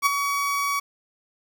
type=tone with ADSR envelope; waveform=30% pulse; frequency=1131 Hz; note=C#6; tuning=34 cents sharp; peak=-12 dBFS; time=0.02-0.8 s; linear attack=42 ms; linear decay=15 ms; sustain=-8 dB; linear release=11 ms; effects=8-bit